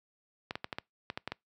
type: clicks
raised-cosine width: 0.3 ms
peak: -19 dBFS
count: 9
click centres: 0.509 / 0.555 / 0.644 / 0.728 / 0.785 / 1.101 / 1.175 / 1.276 / 1.32 s
effects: noise-tail reverb RT60 0.2 s tail -26 dB re dry + high-pass 80 Hz 12 dB/octave